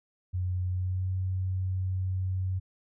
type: tone with pitch glide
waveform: sine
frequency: 91.1 to 93.34 Hz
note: F#2 to F#2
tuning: -26 to +16 cents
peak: -27 dBFS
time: 0.33-2.6 s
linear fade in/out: 20 ms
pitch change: +42 cents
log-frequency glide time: 0.68-1.1 s
effects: none